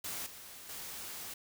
white noise with level steps, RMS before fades -40 / -50 / -44 dBFS, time 0.04-1.34 s, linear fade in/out 5 ms, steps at 0.26 / 0.69 s, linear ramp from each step 5 ms, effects none

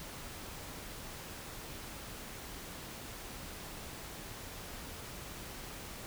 silence, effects pink hiss -46 dBFS RMS until 6.06 s

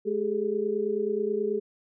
sine tone cluster, 212.4 / 398.6 / 427.9 Hz, G#3 / G4 / A4, +39 / +29 / -48 cents, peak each -34 / -28 / -28 dBFS, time 0.05-1.6 s, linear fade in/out 20 ms, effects none

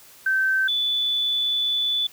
sine tone pair in turn, 1548 / 3475 Hz, G6 / A7, -22 / -22 cents, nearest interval octave + major second, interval 1400 cents, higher second, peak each -18 / -20 dBFS, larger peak first, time 0.26-0.68 / 0.68-2.07 s, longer second, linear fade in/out 5 ms, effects white hiss -49 dBFS RMS until 2.12 s

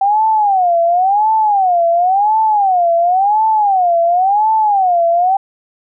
sine tone with vibrato, 771 Hz, G5, 29 cents flat, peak -9 dBFS, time 0.01-5.37 s, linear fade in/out 5 ms, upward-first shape sine, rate 0.94 Hz, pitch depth 230 cents each way, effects none

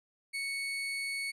35% pulse tone, 2217 Hz, C#7, in tune, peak -32 dBFS, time 0.33-1.32 s, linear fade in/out 20 ms, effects resampled to 32000 Hz

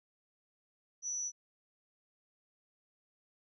sine tone with amplitude modulation, 5920 Hz, F#8, in tune, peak -32 dBFS, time 1.02-1.32 s, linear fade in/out 50 ms, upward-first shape sine, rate 234 Hz, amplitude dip 60%, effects none

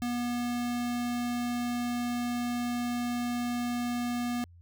square tone, 241.9 Hz, B3, 36 cents flat, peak -30 dBFS, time 0.02-4.44 s, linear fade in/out 0 ms, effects added 86 Hz sine -51 dBFS peak until 4.61 s

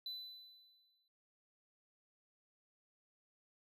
triangle tone with exponential decay, 4000 Hz, B7, 21 cents sharp, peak -39 dBFS, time 0.06-1.08 s, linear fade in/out 2 ms, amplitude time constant 220 ms, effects resampled to 32000 Hz

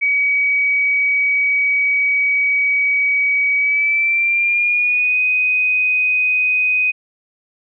sine tone with pitch glide, 2267 to 2501 Hz, C#7 to D#7, +38 to +8 cents, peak -13 dBFS, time 0.01-6.92 s, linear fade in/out 20 ms, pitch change +170 cents, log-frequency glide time 3.57-5.19 s, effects none

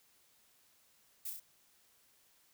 violet noise with echo, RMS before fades -41 dBFS, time 1.25-1.3 s, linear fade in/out 5 ms, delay 33 ms, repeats 3, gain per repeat -3 dB, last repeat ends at 1.399 s, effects white hiss -69 dBFS RMS until 2.53 s

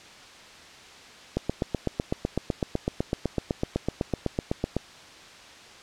click train, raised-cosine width 2 ms, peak -11 dBFS, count 28, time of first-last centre 1.37-4.766 s, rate 7.95 Hz, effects white hiss -47 dBFS RMS until 5.82 s + low-pass 5000 Hz 12 dB/octave

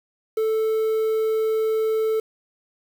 triangle tone with quantisation, 440 Hz, A4, in tune, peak -17 dBFS, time 0.37-2.2 s, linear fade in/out 5 ms, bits 7, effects none

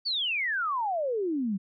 sine exponential sweep, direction down, 4655 to 183.9 Hz, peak -26 dBFS, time 0.05-1.58 s, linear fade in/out 20 ms, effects none

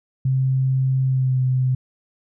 sine tone with pitch glide, 131.8 to 128.86 Hz, C3 to C3, +13 to -26 cents, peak -16 dBFS, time 0.25-1.75 s, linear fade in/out 5 ms, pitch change -39 cents, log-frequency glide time 1.05-1.39 s, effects none

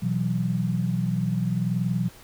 sine chord, B suspended fourth, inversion none, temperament just, 123.47 / 164.63 / 185.21 Hz, B2 / E3 / F#3, 0 / -2 / +2 cents, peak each -27 / -27 / -26 dBFS, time 0.02-2.09 s, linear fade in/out 10 ms, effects pink hiss -49 dBFS RMS until 2.23 s

